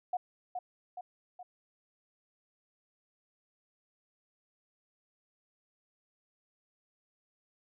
sine tone with echo, 725 Hz, F#5, 35 cents flat, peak -29 dBFS, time 0.13-0.17 s, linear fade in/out 5 ms, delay 420 ms, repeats 3, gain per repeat -5 dB, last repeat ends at 1.43 s, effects none

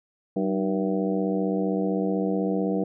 harmonic tone with a mistuned harmonic, 95.7 Hz, G2, 41 cents flat, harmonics 2 / 3 / 4 / 5 / 6 / 7 / 8, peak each -26 / -28 / -32 / -29 / -41 / -34 / -40 dBFS, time 0.36-2.84 s, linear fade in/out 5 ms, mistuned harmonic 3, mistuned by +96 cents, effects none

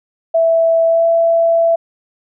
sine tone with pitch glide, 659.3 to 667 Hz, E5 to E5, 0 to +20 cents, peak -9 dBFS, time 0.34-1.76 s, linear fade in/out 10 ms, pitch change +20 cents, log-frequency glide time 0.86-1.05 s, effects none

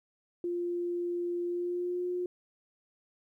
sine tone with pitch glide, 349.2 to 358 Hz, F4 to F4, 0 to +43 cents, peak -30 dBFS, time 0.44-2.26 s, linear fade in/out 2 ms, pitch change +43 cents, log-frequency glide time 1.45-2.06 s, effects 12-bit

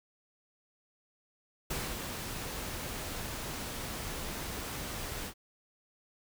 pink noise with ADSR envelope, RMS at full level -35 dBFS, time 1.7-5.34 s, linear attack 8 ms, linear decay 250 ms, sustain -4 dB, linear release 80 ms, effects none

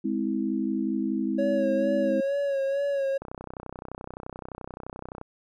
sine chord, Ab augmented, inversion none, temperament just, 207.7 / 259.6 / 324.5 Hz, Ab3 / C4 / E4, 0 / -13 / -27 cents, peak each -29 dBFS, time 0.04-2.21 s, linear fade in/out 10 ms
triangle tone with vibrato, 554.4 Hz, C#5, in tune, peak -22 dBFS, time 1.38-3.18 s, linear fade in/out 10 ms, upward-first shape sine, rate 2.2 Hz, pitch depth 41 cents each way
click train, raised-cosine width 1 ms, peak -23 dBFS, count 64, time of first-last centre 3.22-5.214 s, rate 31.6 Hz
effects none

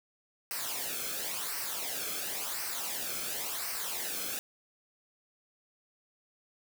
white noise with flanger, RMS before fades -36 dBFS, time 0.51-4.39 s, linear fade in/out 0 ms, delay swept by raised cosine 0.28 to 1.07 ms, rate 0.94 Hz, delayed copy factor -0.65, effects none

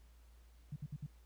sine tone bursts, 146.8 Hz, D3, in tune, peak -40 dBFS, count 4, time 0.72-1.064 s, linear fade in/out 5 ms, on 41 ms, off 60 ms, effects added 58 Hz sine -59 dBFS peak until 1.25 s + pink hiss -72 dBFS RMS until 1.25 s

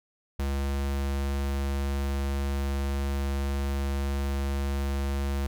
square tone, 69.3 Hz, C#2, in tune, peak -27 dBFS, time 0.39-5.47 s, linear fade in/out 5 ms, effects none

